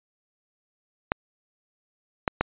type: clicks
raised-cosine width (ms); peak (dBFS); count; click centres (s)
0.5; -6; 3; 1.119 / 2.278 / 2.41
effects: resampled to 8000 Hz